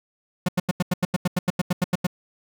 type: tone bursts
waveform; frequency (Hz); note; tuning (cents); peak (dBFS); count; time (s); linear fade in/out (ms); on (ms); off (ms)
45% pulse; 180; F#3; -47; -18; 15; 0.46-2.068; 5; 26; 87
effects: none